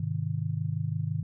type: chord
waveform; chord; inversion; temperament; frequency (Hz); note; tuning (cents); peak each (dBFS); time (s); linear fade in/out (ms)
sine; Ab major; none; just; 103.83 / 129.78 / 155.74; Ab2 / C3 / Eb3; 0 / -14 / +2; -32 / -33 / -31; 0-1.23; 5
effects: none